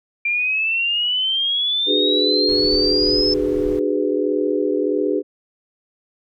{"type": "exponential sweep", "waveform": "sine", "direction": "up", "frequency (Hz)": [2371, 5280], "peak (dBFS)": -17, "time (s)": [0.25, 3.34], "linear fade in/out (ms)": 5}
{"type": "chord", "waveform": "sine", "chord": "G# half-diminished seventh", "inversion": "second", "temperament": "just", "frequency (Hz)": [299, 373.8, 415.3, 498.4], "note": ["D4", "F#4", "G#4", "B4"], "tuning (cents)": [31, 18, 0, 16], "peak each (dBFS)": [-22, -23, -21, -24], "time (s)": [1.86, 5.23], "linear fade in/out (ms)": 50}
{"type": "noise", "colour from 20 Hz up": "brown", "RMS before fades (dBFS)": -32, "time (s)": [2.49, 3.79], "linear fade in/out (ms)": 0}
{"effects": []}